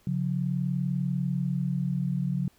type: tone pair together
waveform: sine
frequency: 138.92 / 179.2 Hz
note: C#3 / F3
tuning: +4 / +45 cents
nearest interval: major third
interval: 441 cents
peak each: -28 dBFS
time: 0.07-2.48 s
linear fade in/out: 2 ms
effects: pink hiss -63 dBFS RMS until 2.58 s